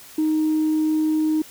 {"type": "tone", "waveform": "sine", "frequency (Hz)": 311.1, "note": "D#4", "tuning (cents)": 0, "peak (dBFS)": -16, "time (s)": [0.18, 1.42], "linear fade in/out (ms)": 5, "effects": ["tanh soft clip ceiling -14 dBFS", "white hiss -44 dBFS RMS until 1.5 s"]}